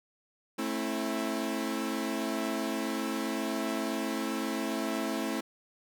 sawtooth chord, A minor, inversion none, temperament equal with one note detuned, 220 / 267.6 / 329.6 Hz, A3 / C4 / E4, 0 / +39 / 0 cents, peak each -31 dBFS, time 0.58-5.41 s, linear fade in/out 10 ms, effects none

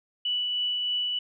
sine tone with tremolo, 2960 Hz, F#7, in tune, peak -24 dBFS, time 0.25-1.19 s, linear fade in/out 5 ms, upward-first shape triangle, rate 3.2 Hz, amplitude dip 25%, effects none

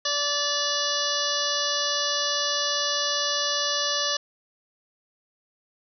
harmonic tone with a mistuned harmonic, 580 Hz, D5, 22 cents flat, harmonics 1 / 2 / 3 / 5 / 6 / 7 / 8 / 9 / 10, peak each -32 / -32 / -32 / -32 / -32 / -32 / -32 / -32 / -32 dBFS, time 0.05-4.17 s, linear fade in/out 5 ms, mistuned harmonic 10, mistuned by +23 cents, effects none

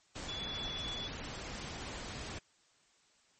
sine tone in noise, 3424 Hz, A7, 48 cents flat, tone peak -39 dBFS, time 0.28-1.08 s, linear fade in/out 10 ms, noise pink, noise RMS -43 dBFS, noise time 0.15-2.39 s, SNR +1 dB, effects white hiss -69 dBFS RMS until 3.39 s + MP3 32 kbps

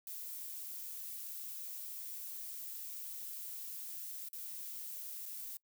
violet noise with dropouts, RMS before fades -45 dBFS, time 0.07-5.57 s, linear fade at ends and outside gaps 1 ms, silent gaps 4.286-4.331 / 5.257-5.261 s, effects noise-tail reverb RT60 0.1 s tail -24 dB re dry

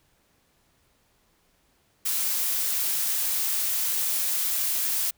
blue noise, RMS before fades -26 dBFS, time 2.05-5.11 s, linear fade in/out 10 ms, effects pink hiss -66 dBFS RMS until 5.17 s

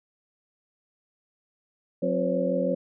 sine tone cluster, 183.1 / 263.4 / 353.6 / 509 / 555 Hz, F#3 / C4 / F4 / C5 / C#5, -18 / +12 / +22 / -48 / +2 cents, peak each -29 / -30 / -35 / -28 / -27 dBFS, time 2.02-2.75 s, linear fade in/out 10 ms, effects none

